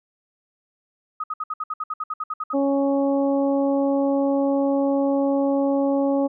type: tone bursts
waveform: sine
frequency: 1258 Hz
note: D#6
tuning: 19 cents sharp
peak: -24 dBFS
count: 14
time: 1.2-2.538 s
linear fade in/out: 5 ms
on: 38 ms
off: 62 ms
type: harmonic tone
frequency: 277.2 Hz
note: C#4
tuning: in tune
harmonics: 1 / 2 / 3 / 4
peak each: -20 / -22 / -30 / -38 dBFS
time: 2.53-6.28 s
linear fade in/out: 20 ms
effects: none